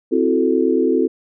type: chord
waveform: sine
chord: F# half-diminished seventh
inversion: second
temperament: equal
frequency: 261.6 / 329.6 / 370 / 440 Hz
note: C4 / E4 / F#4 / A4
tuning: 0 / 0 / 0 / 0 cents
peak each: -19 dBFS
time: 0.11-1.08 s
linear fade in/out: 20 ms
effects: none

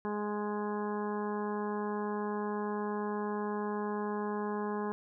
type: harmonic tone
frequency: 208.4 Hz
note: G#3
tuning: 6 cents sharp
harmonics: 1 / 2 / 3 / 4 / 5 / 6 / 7 / 8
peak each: -36 / -36 / -49 / -41 / -41 / -51 / -52 / -49 dBFS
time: 0.05-4.92 s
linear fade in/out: 0 ms
effects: none

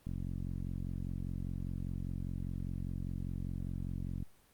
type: click train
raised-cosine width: 5 ms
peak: -27 dBFS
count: 188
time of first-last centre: 0.07-4.226 s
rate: 45 Hz
effects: pink hiss -66 dBFS RMS until 4.53 s + Opus 32 kbps

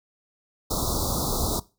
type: band-stop noise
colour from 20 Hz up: pink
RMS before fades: -26 dBFS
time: 0.7-1.6 s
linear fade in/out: 10 ms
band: 1300 to 3700 Hz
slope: 96 dB/octave
effects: noise-tail reverb RT60 0.3 s tail -20 dB re dry

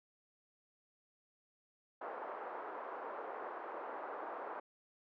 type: band-pass noise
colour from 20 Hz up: white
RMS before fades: -45 dBFS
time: 2.01-4.6 s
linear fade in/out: 5 ms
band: 370 to 1200 Hz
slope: 24 dB/octave
effects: none

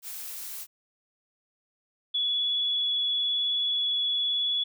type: noise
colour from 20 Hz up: blue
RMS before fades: -38 dBFS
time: 0.02-0.67 s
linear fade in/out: 50 ms
type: tone with vibrato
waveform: sine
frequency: 3400 Hz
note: G#7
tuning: 40 cents sharp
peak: -24 dBFS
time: 2.14-4.64 s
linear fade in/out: 10 ms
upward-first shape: sine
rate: 19 Hz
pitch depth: 17 cents each way
effects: none

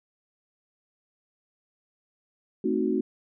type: chord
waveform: sine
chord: A diminished seventh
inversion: none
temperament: equal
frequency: 220 / 261.6 / 311.1 / 370 Hz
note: A3 / C4 / Eb4 / Gb4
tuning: 0 / 0 / 0 / 0 cents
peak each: -29 / -29 / -29 / -27 dBFS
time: 2.64-3.01 s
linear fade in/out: 5 ms
effects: none

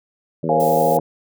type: harmonic tone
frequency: 81.1 Hz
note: E2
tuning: 28 cents flat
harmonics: 2 / 3 / 4 / 5 / 6 / 7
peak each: -25 / -27 / -28 / -29 / -30 / -30 dBFS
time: 0.43-1 s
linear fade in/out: 5 ms
type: chord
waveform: sine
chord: Bb minor seventh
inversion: none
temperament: equal with one note detuned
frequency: 466.2 / 540.1 / 698.5 / 830.6 Hz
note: Bb4 / Db5 / F5 / Ab5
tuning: 0 / -45 / 0 / 0 cents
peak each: -21 / -19 / -19 / -20 dBFS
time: 0.49-0.99 s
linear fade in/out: 2 ms
type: noise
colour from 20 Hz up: violet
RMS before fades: -31 dBFS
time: 0.6-0.97 s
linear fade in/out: 0 ms
effects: none

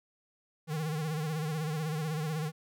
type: tone with vibrato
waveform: square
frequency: 155.56 Hz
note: D#3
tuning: in tune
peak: -32 dBFS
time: 0.67-2.52 s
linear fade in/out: 50 ms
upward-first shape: sine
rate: 16 Hz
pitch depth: 82 cents each way
effects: none

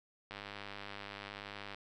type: click train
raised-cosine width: 0.3 ms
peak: -28 dBFS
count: 146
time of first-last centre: 0.31-1.746 s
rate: 101 Hz
effects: none

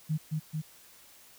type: tone with echo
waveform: sine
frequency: 155.56 Hz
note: D#3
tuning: in tune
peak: -26 dBFS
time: 0.09-0.18 s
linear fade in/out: 20 ms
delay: 220 ms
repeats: 2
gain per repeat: -2 dB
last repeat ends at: 0.62 s
effects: white hiss -56 dBFS RMS until 1.38 s

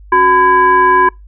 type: tone with frequency modulation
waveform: sine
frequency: 1008 Hz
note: B5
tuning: 35 cents sharp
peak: -6 dBFS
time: 0.12-1.09 s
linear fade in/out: 5 ms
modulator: 640 Hz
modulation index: 0.86
effects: noise-tail reverb RT60 0.2 s tail -26 dB re dry + added 50 Hz sine -34 dBFS peak until 1.27 s

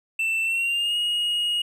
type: tone with pitch glide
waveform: triangle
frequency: 2670 to 2878 Hz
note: E7 to F#7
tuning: +22 to -49 cents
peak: -20 dBFS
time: 0.19-1.62 s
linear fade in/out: 5 ms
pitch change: +129 cents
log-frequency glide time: 0.43-0.97 s
effects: none

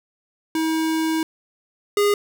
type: tone pair in turn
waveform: square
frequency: 320 / 409.9 Hz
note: D#4 / G#4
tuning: +49 / -23 cents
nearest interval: major third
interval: 428 cents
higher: second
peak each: -20 / -16 dBFS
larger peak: second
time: 0.55-1.23 / 1.97-2.14 s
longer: first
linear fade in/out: 2 ms
effects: none

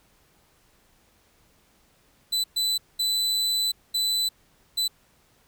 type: tone bursts at uneven times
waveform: 40% pulse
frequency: 3998 Hz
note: B7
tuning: 20 cents sharp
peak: -21 dBFS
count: 5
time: 2.32-2.44 / 2.56-2.78 / 2.99-3.72 / 3.94-4.29 / 4.77-4.88 s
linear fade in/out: 10 ms
effects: pink hiss -62 dBFS RMS until 5.47 s

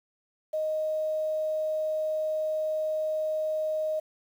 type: tone with quantisation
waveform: sine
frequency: 622.3 Hz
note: D#5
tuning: in tune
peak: -26 dBFS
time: 0.53-4 s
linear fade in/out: 10 ms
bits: 9
effects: none

